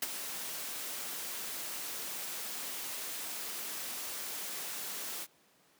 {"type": "noise with ADSR envelope", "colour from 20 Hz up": "white", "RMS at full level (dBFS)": -31, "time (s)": [0.02, 5.27], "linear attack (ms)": 6, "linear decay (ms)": 29, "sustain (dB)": -9, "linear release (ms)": 46, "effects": ["pink hiss -66 dBFS RMS until 5.79 s", "high-pass 200 Hz 12 dB/octave"]}